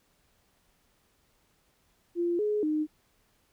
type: tone with pitch steps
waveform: sine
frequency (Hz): 345.5 / 420.5 / 306.4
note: F4 / G#4 / D#4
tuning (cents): -19 / +22 / -27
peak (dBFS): -25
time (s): 2.15-2.87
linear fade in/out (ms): 50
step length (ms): 240
effects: pink hiss -69 dBFS RMS until 3.52 s